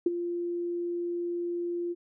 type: tone with ADSR envelope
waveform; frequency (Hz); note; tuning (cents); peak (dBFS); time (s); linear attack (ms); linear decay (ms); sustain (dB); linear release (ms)
sine; 347; F4; -11; -18; 0.06-1.95; 5; 23; -11; 35
effects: none